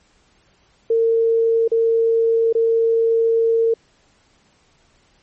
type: tone with dropouts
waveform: sine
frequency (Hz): 455.8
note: A#4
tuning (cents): -39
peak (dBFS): -13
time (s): 0.9-3.74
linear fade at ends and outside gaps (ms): 5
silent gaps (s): 1.679-1.716 / 2.528-2.55
effects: pink hiss -58 dBFS RMS until 5.22 s + MP3 32 kbps